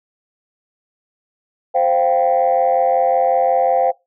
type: chord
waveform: sine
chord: C suspended fourth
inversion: none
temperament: equal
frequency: 523.3 / 698.5 / 784 Hz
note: C5 / F5 / G5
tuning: 0 / 0 / 0 cents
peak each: -16 dBFS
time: 1.74-3.92 s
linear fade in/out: 20 ms
effects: noise-tail reverb RT60 0.2 s tail -20 dB re dry + tanh soft clip ceiling -6 dBFS